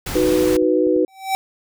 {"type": "noise", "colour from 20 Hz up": "pink", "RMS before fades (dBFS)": -27, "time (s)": [0.06, 0.57], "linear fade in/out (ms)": 5}
{"type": "chord", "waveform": "sine", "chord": "B major", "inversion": "first", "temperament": "equal with one note detuned", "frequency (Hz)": [312, 370, 493.9], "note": ["D#4", "F#4", "B4"], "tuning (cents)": [5, 0, 0], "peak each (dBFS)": -18, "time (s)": [0.15, 1.05], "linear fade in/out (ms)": 5}
{"type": "clicks", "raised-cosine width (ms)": 2, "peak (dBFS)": -24, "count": 5, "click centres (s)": [0.432, 0.475, 0.623, 0.87, 0.964]}
{"type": "tone with exponential growth", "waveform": "square", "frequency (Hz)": 770, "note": "G5", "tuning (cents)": -31, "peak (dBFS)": -15, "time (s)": [1.08, 1.35], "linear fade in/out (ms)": 0, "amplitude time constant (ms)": 58}
{"effects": []}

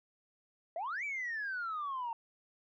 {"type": "exponential two-way sweep", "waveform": "sine", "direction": "up then down", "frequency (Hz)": [632, 2349, 902], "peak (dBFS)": -34, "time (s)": [0.76, 2.13], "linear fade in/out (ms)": 2, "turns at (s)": 1.04, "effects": ["tanh soft clip ceiling -32 dBFS"]}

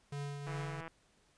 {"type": "tone with tremolo", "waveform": "square", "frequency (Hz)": 142.8, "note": "D3", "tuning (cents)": -48, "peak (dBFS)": -38, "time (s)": [0.12, 0.81], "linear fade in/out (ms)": 5, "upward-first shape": "triangle", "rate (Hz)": 2.7, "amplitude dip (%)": 45}
{"type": "click train", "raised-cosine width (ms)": 0.5, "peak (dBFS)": -31, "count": 68, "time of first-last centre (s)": [0.47, 0.879], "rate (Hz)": 164}
{"effects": ["pink hiss -70 dBFS RMS until 1.37 s", "resampled to 22050 Hz"]}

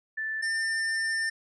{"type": "tone pair in turn", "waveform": ["sine", "square"], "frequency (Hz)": [1760, 1797], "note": ["A6", "A6"], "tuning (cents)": [0, 36], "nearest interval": "unison", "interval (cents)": 36, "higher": "second", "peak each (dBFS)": [-29, -27], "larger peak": "second", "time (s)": [[0.17, 0.42], [0.42, 1.3]], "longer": "second", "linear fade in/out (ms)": 10, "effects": ["resampled to 22050 Hz"]}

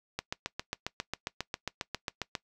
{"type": "click train", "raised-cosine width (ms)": 0.2, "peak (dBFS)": -15, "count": 17, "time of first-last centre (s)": [0.19, 2.352], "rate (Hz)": 7.4, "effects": ["noise-tail reverb RT60 0.1 s tail -21 dB re dry"]}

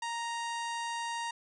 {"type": "harmonic tone with a mistuned harmonic", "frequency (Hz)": 932.3, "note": "A#5", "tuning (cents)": 0, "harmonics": [1, 2, 3, 4, 5, 6, 7, 8, 9, 10], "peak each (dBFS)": [-35, -41, -45, -47, -49, -51, -52, -53, -54, -55], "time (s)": [0.02, 1.31], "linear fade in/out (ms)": 5, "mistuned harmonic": 6, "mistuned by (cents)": 54, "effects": []}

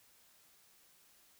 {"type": "silence", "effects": ["white hiss -66 dBFS RMS until 1.39 s"]}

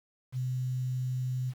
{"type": "tone with quantisation", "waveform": "sine", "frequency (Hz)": 127.7, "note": "C3", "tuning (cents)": -42, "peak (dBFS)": -29, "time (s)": [0.32, 1.54], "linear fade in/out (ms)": 50, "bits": 9, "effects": []}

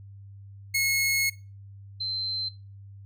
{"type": "tone pair in turn", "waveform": ["sawtooth", "sine"], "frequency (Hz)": [2175, 4099], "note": ["C#7", "C8"], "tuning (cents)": [-33, -36], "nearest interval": "major seventh", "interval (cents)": 1097, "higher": "second", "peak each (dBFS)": [-19, -28], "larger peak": "first", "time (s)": [[0.74, 1.3], [2, 2.49]], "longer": "first", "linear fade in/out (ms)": 10, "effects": ["noise-tail reverb RT60 0.3 s tail -20 dB re dry", "added 99 Hz sine -43 dBFS peak until 3.05 s"]}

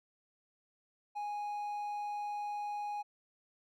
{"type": "tone", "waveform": "triangle", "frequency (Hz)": 828, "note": "G#5", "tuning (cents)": -5, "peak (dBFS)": -34, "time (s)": [1.15, 3.03], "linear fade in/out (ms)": 20, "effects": []}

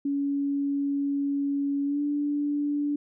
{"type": "tone with pitch glide", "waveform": "sine", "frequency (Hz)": [281.5, 290.6], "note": ["C#4", "D4"], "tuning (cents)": [27, -18], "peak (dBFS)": -24, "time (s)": [0.05, 2.96], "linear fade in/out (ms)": 5, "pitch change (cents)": 55, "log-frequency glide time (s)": [1.85, 2.01], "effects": []}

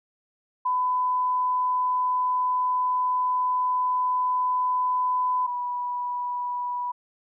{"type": "tone pair in turn", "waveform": "sine", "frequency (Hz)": [1003, 980.7], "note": ["B5", "B5"], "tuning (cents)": [26, -12], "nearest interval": "unison", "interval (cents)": 38, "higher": "first", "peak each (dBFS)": [-21, -26], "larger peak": "first", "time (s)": [[0.65, 5.47], [5.47, 6.92]], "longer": "first", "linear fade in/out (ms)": 10, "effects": []}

